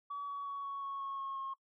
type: tone with pitch steps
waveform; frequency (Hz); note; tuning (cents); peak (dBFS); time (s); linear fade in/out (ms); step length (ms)
sine; 1138 / 1129.5 / 1121 / 1112.7 / 1104.3 / 1096.1 / 1087.9 / 1079.7; C#6 / C#6 / C#6 / C#6 / C#6 / C#6 / C#6 / C#6; +45 / +32 / +19 / +6 / -7 / -20 / -33 / -46; -37; 0.1-1.54; 10; 180
effects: noise-tail reverb RT60 0.1 s tail -21 dB re dry + tanh soft clip ceiling -34 dBFS